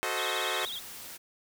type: chord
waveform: 10% pulse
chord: F# diminished seventh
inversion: none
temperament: equal with one note detuned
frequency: 370 / 440 / 523.3 / 630.2 Hz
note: F#4 / A4 / C5 / Eb5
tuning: 0 / 0 / 0 / +22 cents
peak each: -27 dBFS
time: 0.03-0.65 s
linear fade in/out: 0 ms
type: tone with vibrato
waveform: sine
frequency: 3522 Hz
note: A7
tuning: 1 cent sharp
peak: -35 dBFS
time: 0.16-0.8 s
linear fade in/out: 20 ms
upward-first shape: sine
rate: 16 Hz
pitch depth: 160 cents each way
type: noise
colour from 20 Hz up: white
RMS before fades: -44 dBFS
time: 0.62-1.18 s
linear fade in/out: 20 ms
effects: none